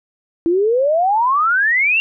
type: exponential sweep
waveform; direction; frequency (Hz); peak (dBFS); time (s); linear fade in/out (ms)
sine; up; 326 to 2794; -12; 0.46-2; 0
effects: none